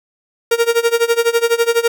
45% pulse tone with tremolo, 466.2 Hz, A#4, in tune, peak -9 dBFS, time 0.51-1.88 s, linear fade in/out 5 ms, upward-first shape sine, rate 12 Hz, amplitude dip 90%, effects none

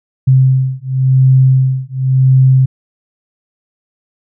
sine beating tone pair, 130.81 / 131.74 Hz, C3 / C3, 0 / +12 cents, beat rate 0.93 Hz, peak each -10 dBFS, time 0.27-2.66 s, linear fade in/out 10 ms, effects none

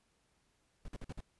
brown noise bursts, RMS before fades -43 dBFS, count 5, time 0.85-1.206 s, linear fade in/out 2 ms, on 32 ms, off 49 ms, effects pink hiss -75 dBFS RMS until 1.39 s + resampled to 24000 Hz

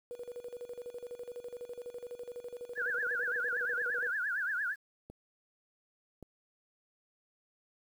sine tone with tremolo, 485.4 Hz, B4, 30 cents flat, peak -39 dBFS, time 0.11-4.1 s, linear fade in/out 0 ms, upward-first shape square, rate 12 Hz, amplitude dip 80%
sine tone with vibrato, 1568 Hz, G6, in tune, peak -31 dBFS, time 2.75-4.76 s, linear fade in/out 50 ms, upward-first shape triangle, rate 8.7 Hz, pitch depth 220 cents each way
clicks, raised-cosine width 2 ms, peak -34 dBFS, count 2, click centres 5.1 / 6.227 s
effects 10-bit

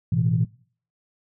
sine chord, A suspended second, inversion none, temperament equal, 110 / 123.47 / 164.81 Hz, A2 / B2 / E3, 0 / 0 / 0 cents, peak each -23 / -22 / -22 dBFS, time 0.12-0.45 s, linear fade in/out 5 ms, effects noise-tail reverb RT60 0.5 s tail -22 dB re dry + tanh soft clip ceiling -9 dBFS

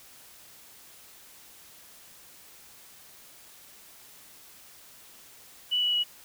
sine tone with pitch steps, 2960 / 2940 / 2919 Hz, F#7 / F#7 / F#7, 0 / -12 / -24 cents, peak -23 dBFS, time 5.71-6.04 s, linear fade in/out 20 ms, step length 110 ms, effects white hiss -52 dBFS RMS until 6.24 s

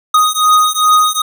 square beating tone pair, 1244.5 / 1247 Hz, D#6 / D#6, 0 / +3 cents, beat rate 2.5 Hz, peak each -12 dBFS, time 0.14-1.22 s, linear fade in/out 5 ms, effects none

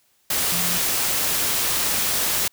sine tone in noise, 174.61 Hz, F3, in tune, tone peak -31 dBFS, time 0.52-0.78 s, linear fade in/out 5 ms, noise white, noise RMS -22 dBFS, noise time 0.3-2.48 s, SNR -12 dB, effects white hiss -63 dBFS RMS until 2.52 s

